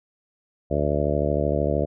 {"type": "harmonic tone", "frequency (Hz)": 73.1, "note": "D2", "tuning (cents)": -7, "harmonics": [1, 2, 3, 4, 5, 6, 7, 8, 9], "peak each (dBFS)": [-27, -28, -31, -30, -30, -30, -29, -27, -30], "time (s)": [0.7, 1.86], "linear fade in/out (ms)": 20, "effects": []}